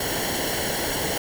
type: noise with comb filter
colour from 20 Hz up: pink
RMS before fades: -26 dBFS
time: 0-1.18 s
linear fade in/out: 5 ms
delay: 0.81 ms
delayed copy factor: -0.65
effects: none